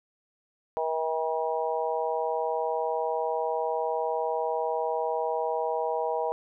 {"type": "harmonic tone", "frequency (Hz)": 160, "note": "D#3", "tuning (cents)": 49, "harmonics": [3, 4, 5, 6], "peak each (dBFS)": [-30, -31, -32, -33], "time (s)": [0.77, 6.32], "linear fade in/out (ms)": 0, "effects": []}